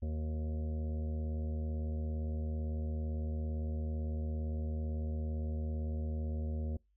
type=harmonic tone with a mistuned harmonic; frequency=77.78 Hz; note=D#2; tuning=in tune; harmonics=1 / 2 / 3 / 5 / 6 / 7 / 8 / 9; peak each=-34 / -49 / -43 / -51 / -55 / -51 / -61 / -61 dBFS; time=0.02-6.77 s; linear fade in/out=5 ms; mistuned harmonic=5; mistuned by=-75 cents; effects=noise-tail reverb RT60 0.2 s tail -25 dB re dry + added 50 Hz sine -70 dBFS peak until 6.96 s